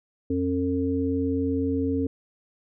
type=harmonic tone; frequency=90.4 Hz; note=F#2; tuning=40 cents flat; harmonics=1 / 3 / 5; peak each=-30 / -24 / -29 dBFS; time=0.3-2.07 s; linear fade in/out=5 ms; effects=none